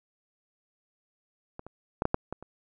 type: clicks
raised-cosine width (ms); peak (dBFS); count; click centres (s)
1; -25 / -29 / -12 / -10 / -9 / -20 / -30; 7; 1.594 / 1.666 / 2.021 / 2.054 / 2.144 / 2.326 / 2.426
effects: none